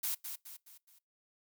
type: noise with echo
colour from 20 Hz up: blue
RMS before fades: -35 dBFS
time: 0.03-0.15 s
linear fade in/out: 10 ms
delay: 210 ms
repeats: 4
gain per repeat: -7 dB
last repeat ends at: 0.99 s
effects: noise-tail reverb RT60 0.2 s tail -22 dB re dry